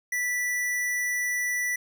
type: tone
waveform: square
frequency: 1968 Hz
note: B6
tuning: 7 cents flat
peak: -26 dBFS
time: 0.12-1.76 s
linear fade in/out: 5 ms
effects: none